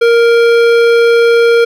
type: tone with hard clipping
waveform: sine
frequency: 467.1 Hz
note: A#4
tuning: 3 cents sharp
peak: -7 dBFS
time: 0.01-1.65 s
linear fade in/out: 10 ms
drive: 14 dB
effects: none